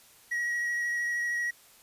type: tone with vibrato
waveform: triangle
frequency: 1909 Hz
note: A#6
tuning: 41 cents sharp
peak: -26 dBFS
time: 0.31-1.51 s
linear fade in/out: 10 ms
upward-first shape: triangle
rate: 13 Hz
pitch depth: 18 cents each way
effects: white hiss -57 dBFS RMS until 1.82 s + resampled to 32000 Hz